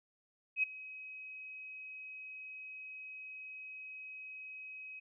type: tone with ADSR envelope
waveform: sine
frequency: 2539 Hz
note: D#7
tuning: 34 cents sharp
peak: -26 dBFS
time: 0.56-5 s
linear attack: 72 ms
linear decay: 10 ms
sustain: -19 dB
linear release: 13 ms
effects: none

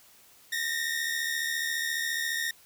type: tone pair together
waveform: sawtooth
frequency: 1817 / 1891.5 Hz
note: A#6 / A#6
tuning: -45 / +25 cents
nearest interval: minor second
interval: 70 cents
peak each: -27 / -29 dBFS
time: 0.52-2.51 s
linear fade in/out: 5 ms
effects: white hiss -57 dBFS RMS until 2.65 s

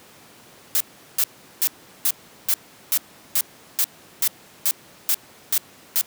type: noise bursts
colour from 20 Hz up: blue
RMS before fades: -19 dBFS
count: 13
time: 0.75-6.012 s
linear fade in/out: 0 ms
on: 54 ms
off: 380 ms
effects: pink hiss -48 dBFS RMS until 6.06 s + high-pass 150 Hz 12 dB/octave

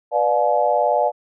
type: chord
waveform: sine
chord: B diminished seventh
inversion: none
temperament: just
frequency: 493.9 / 592.7 / 711.2 / 853.4 Hz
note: B4 / D5 / F5 / Ab5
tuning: 0 / +16 / +31 / +47 cents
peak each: -23 / -19 / -20 / -21 dBFS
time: 0.11-1.12 s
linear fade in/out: 50 ms
effects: none

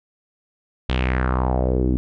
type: tone with low-pass filter sweep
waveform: sawtooth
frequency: 63.4 Hz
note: B1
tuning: 46 cents sharp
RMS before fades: -20 dBFS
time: 0.89-1.97 s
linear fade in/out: 0 ms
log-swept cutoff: 3500 to 270 Hz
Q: 3.4
effects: none

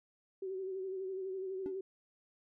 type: tone with vibrato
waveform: sine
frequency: 379.7 Hz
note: F#4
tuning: 45 cents sharp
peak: -37 dBFS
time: 0.42-1.81 s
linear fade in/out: 5 ms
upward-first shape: sine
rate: 12 Hz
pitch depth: 42 cents each way
type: tone with exponential decay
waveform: triangle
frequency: 290 Hz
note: D4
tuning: 22 cents flat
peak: -34 dBFS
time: 1.66-1.77 s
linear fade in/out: 0 ms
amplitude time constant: 23 ms
effects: none

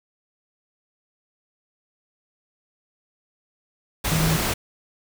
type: tone in noise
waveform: sine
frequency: 160 Hz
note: D#3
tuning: 49 cents sharp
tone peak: -20 dBFS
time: 4.11-4.37 s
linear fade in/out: 10 ms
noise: pink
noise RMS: -24 dBFS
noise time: 4.04-4.54 s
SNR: +1 dB
effects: none

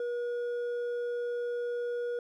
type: tone with hard clipping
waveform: sine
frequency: 481 Hz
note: B4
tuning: 46 cents flat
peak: -32 dBFS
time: 0-2.19 s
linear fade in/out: 2 ms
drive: 4 dB
effects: none

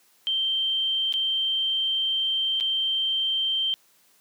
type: tone with dropouts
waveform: sine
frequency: 3136 Hz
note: G7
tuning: in tune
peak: -22 dBFS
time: 0.27-3.74 s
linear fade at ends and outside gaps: 0 ms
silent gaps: 1.125-1.139 / 2.601-2.608 s
effects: white hiss -61 dBFS RMS until 4.2 s + high-pass 150 Hz 12 dB/octave

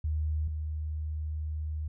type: tone pair in turn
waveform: sine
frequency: 77 / 77 Hz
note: D#2 / D#2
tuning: -17 / -17 cents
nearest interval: unison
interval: 0 cents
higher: neither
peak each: -27 / -31 dBFS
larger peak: first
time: 0.04-0.48 / 0.48-1.88 s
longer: second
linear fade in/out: 5 ms
effects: none

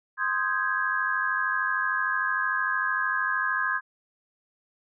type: chord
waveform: sine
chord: Ab major seventh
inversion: first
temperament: equal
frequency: 1046.5 / 1244.5 / 1568 / 1661.2 Hz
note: C6 / Eb6 / G6 / Ab6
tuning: 0 / 0 / 0 / 0 cents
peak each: -30 / -32 / -30 / -27 dBFS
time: 0.17-3.81 s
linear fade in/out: 50 ms
effects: none

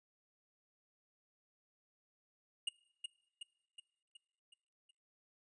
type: tone with echo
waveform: square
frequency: 2858 Hz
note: F7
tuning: 39 cents sharp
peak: -34 dBFS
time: 2.67-2.69 s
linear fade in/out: 5 ms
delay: 370 ms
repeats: 6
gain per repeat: -5 dB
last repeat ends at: 4.91 s
effects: noise-tail reverb RT60 0.8 s tail -23 dB re dry + resampled to 22050 Hz

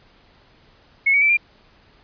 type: tone with pitch steps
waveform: sine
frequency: 2189 / 2254 / 2322 / 2391 Hz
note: C#7 / C#7 / D7 / D7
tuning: -22 / +28 / -20 / +30 cents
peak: -13 dBFS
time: 1.06-1.372 s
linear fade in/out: 10 ms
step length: 78 ms
effects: pink hiss -54 dBFS RMS until 2.03 s + resampled to 11025 Hz

